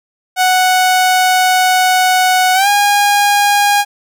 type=tone with pitch glide; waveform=sawtooth; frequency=740 to 816.4 Hz; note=F#5 to G#5; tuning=0 to -30 cents; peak=-5 dBFS; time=0.36-3.85 s; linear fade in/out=50 ms; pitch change=+170 cents; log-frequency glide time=2.54-2.68 s; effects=none